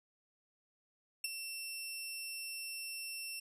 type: tone with ADSR envelope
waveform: 15% pulse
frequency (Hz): 2700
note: E7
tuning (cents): +41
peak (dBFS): -25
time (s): 1.24-3.4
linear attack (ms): 4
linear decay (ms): 23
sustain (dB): -9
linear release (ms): 9
effects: resampled to 32000 Hz